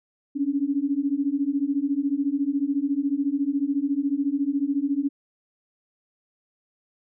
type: beating tone pair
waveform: sine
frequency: 273.5 / 287.5 Hz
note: C#4 / D4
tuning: -23 / -37 cents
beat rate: 14 Hz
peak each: -25 / -24 dBFS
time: 0.35-5.09 s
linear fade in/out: 20 ms
effects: none